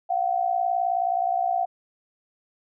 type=tone pair together; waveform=sine; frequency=698 / 757.1 Hz; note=F5 / F#5; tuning=-1 / +40 cents; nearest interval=minor second; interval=141 cents; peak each=-24 dBFS; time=0.09-1.66 s; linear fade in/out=20 ms; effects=none